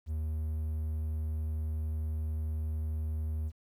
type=tone; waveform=triangle; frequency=77.78 Hz; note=D#2; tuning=in tune; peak=-29 dBFS; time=0.06-3.52 s; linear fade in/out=50 ms; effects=11-bit